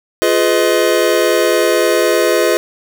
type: chord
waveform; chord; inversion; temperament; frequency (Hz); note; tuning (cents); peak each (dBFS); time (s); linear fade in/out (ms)
square; F half-diminished seventh; none; just; 349.2 / 419.1 / 502.9 / 628.6; F4 / Ab4 / Cb5 / Eb5; 0 / +16 / +31 / +18; -17; 0.22-2.57; 0
effects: none